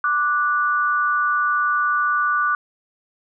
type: tone pair together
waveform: sine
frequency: 1174.7 / 1470.2 Hz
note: D6 / F#6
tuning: 0 / -11 cents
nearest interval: major third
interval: 389 cents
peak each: -19 / -20 dBFS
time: 0.04-2.55 s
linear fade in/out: 2 ms
effects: none